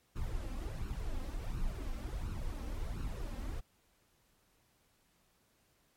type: noise with flanger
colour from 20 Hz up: brown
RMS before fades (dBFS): -38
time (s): 0.15-3.61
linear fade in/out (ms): 20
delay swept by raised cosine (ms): 0.72 to 3.82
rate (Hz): 1.4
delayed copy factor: +0.65
effects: pink hiss -72 dBFS RMS until 5.96 s + MP3 64 kbps